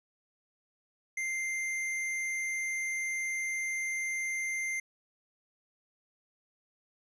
square tone, 2093 Hz, C7, in tune, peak -32 dBFS, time 1.17-4.8 s, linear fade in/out 5 ms, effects low-pass 10000 Hz 12 dB/octave

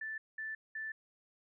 sine tone bursts, 1760 Hz, A6, in tune, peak -38 dBFS, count 3, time 0.01-0.92 s, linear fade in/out 5 ms, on 170 ms, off 200 ms, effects none

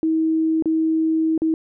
sine tone with dropouts, 320 Hz, D#4, 49 cents sharp, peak -16 dBFS, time 0.03-1.54 s, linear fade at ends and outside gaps 1 ms, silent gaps 0.624-0.657 / 1.378-1.419 s, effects none

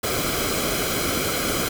pink noise with comb filter, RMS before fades -24 dBFS, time 0.03-1.69 s, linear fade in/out 10 ms, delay 1.1 ms, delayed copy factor -0.65, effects none

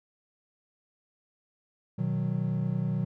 triangle chord, B major, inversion none, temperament equal, 123.47 / 155.56 / 185 Hz, B2 / D#3 / F#3, 0 / 0 / 0 cents, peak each -29 dBFS, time 1.98-3.05 s, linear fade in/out 10 ms, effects none

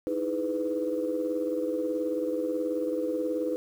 sine chord, E major seventh, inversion third, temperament equal with one note detuned, 311.1 / 329.6 / 415.3 / 500.2 Hz, D#4 / E4 / G#4 / B4, 0 / 0 / 0 / +22 cents, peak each -31 / -35 / -35 / -29 dBFS, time 0.07-3.56 s, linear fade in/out 0 ms, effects tanh soft clip ceiling -18 dBFS + 9-bit

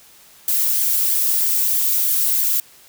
violet noise with flanger, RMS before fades -18 dBFS, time 0.48-2.6 s, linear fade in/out 2 ms, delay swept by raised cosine 0.74 to 2.94 ms, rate 3.1 Hz, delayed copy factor -0.7, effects white hiss -48 dBFS RMS until 2.88 s

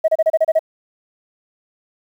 sine tone bursts, 639 Hz, D#5, 46 cents sharp, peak -9 dBFS, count 8, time 0.04-0.593 s, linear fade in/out 10 ms, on 42 ms, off 31 ms, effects tanh soft clip ceiling -7 dBFS + 8-bit

